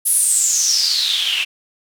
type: noise with band-pass filter sweep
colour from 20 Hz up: white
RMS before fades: -17 dBFS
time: 0.05-1.45 s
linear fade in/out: 20 ms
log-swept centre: 11000 to 2600 Hz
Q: 8.4
effects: none